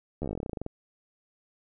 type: slowing click train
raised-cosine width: 2 ms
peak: -20 dBFS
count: 18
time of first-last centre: 0.22-0.664 s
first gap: 12 ms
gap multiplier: 1.09
effects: none